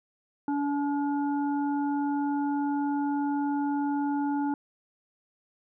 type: harmonic tone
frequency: 286.1 Hz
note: D4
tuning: 45 cents flat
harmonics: 1 / 3 / 5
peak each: -26 / -32 / -43 dBFS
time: 0.48-4.54 s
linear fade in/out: 2 ms
effects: none